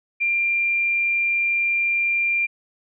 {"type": "tone", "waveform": "sine", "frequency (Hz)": 2383, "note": "D7", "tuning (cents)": 25, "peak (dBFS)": -18, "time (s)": [0.2, 2.47], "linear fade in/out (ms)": 20, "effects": []}